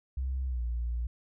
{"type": "tone with pitch glide", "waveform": "sine", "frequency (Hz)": [65.41, 58.95], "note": ["C2", "A#1"], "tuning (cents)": [0, 20], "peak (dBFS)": -28, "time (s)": [0.17, 1.07], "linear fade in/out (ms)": 5, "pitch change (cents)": -180, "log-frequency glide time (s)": [0.46, 0.62], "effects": ["tanh soft clip ceiling -26 dBFS"]}